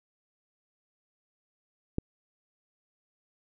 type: click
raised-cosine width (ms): 3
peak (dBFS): -15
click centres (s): 1.984
effects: none